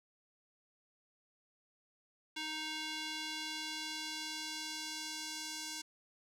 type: tone with band-pass filter sweep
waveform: square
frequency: 311.3 Hz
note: D#4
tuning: 1 cent sharp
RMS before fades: -42 dBFS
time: 2.36-5.82 s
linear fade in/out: 10 ms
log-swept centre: 3300 to 5900 Hz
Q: 1.3
effects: 11-bit